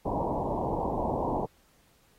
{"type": "low-pass noise", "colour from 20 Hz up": "white", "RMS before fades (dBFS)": -30, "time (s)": [0.05, 1.46], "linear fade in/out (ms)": 10, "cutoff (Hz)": 990, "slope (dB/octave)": 96, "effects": ["pink hiss -65 dBFS RMS until 2.18 s", "AAC 48 kbps"]}